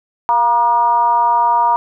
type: tone with frequency modulation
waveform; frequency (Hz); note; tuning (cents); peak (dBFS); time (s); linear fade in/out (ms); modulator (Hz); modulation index
sine; 950; A#5; +33; -10; 0.29-1.76; 0; 252; 0.61
effects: none